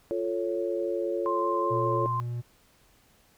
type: chord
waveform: sine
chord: F augmented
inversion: none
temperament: equal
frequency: 349.2 / 440 / 554.4 Hz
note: F4 / A4 / C#5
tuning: 0 / 0 / 0 cents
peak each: -30 / -32 / -31 dBFS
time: 0.11-2.06 s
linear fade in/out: 0 ms
type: tone with vibrato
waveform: sine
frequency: 1046.5 Hz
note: C6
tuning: in tune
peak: -27 dBFS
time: 1.26-2.2 s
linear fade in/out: 0 ms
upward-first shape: triangle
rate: 5.4 Hz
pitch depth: 13 cents each way
type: tone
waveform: triangle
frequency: 120 Hz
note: B2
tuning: 49 cents flat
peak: -28 dBFS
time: 1.7-2.42 s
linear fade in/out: 20 ms
effects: pink hiss -62 dBFS RMS until 3.37 s